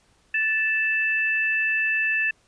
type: tone pair together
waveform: sine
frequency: 1752.7 / 2641 Hz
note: A6 / E7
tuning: -7 / +3 cents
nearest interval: perfect fifth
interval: 710 cents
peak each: -23 dBFS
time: 0.34-2.31 s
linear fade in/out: 5 ms
effects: pink hiss -62 dBFS RMS until 2.47 s + resampled to 22050 Hz